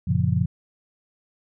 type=chord; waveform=sine; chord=Gb major seventh; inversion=none; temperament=just; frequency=92.5 / 115.62 / 138.75 / 173.43 Hz; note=Gb2 / Bb2 / Db3 / F3; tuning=0 / -14 / +2 / -12 cents; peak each=-24 dBFS; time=0.07-0.46 s; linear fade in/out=10 ms; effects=none